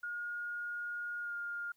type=tone with pitch glide; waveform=sine; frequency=1430 to 1411.1 Hz; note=F6 to F6; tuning=+41 to +17 cents; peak=-37 dBFS; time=0.03-1.72 s; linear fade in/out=5 ms; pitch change=-24 cents; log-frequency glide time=1.21-1.34 s; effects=white hiss -75 dBFS RMS until 1.76 s